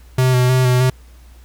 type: tone with vibrato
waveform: square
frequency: 127.1 Hz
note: C3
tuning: 50 cents flat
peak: -12 dBFS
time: 0.18-0.9 s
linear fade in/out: 5 ms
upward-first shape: square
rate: 3.2 Hz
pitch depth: 21 cents each way
effects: added 60 Hz sine -40 dBFS peak until 1.44 s + pink hiss -52 dBFS RMS until 1.44 s